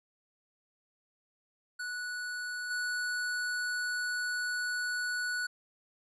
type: tone with level steps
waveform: square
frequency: 1474 Hz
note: F#6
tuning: 7 cents flat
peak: -36 / -32 dBFS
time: 1.79-5.47 s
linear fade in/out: 10 ms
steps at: 2.7 s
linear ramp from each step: 10 ms
effects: resampled to 22050 Hz